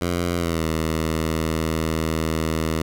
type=tone with pitch glide; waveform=10% pulse; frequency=87.31 to 80.06 Hz; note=F2 to D#2; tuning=0 to +50 cents; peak=-13 dBFS; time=0.01-2.82 s; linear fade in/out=5 ms; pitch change=-150 cents; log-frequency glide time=0.35-0.66 s; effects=none